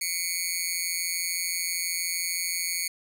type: tone with amplitude modulation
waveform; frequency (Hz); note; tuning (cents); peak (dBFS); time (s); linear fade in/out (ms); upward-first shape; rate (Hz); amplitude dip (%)
10% pulse; 2217; C#7; 0; -14; 0.01-2.88; 5; sine; 173; 90
effects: none